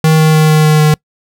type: tone with pitch steps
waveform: square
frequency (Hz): 157.7 / 156.7 / 155.71 / 154.72 / 153.74 / 152.77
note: D#3 / D#3 / D#3 / D#3 / D#3 / D#3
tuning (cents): +24 / +13 / +2 / -9 / -20 / -31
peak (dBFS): -6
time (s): 0.04-0.94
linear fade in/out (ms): 2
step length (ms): 150
effects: noise-tail reverb RT60 0.1 s tail -26 dB re dry